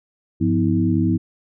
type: tone cluster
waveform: sine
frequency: 100.2 / 174 / 251.3 / 321.5 Hz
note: G2 / F3 / B3 / E4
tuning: +38 / -6 / +30 / -43 cents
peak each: -21 dBFS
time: 0.4-1.18 s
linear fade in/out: 20 ms
effects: none